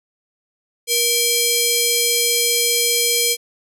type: ring-modulated tone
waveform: 10% pulse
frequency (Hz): 1845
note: A#6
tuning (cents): -18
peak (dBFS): -3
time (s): 0.87-3.37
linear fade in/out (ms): 50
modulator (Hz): 1370
effects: none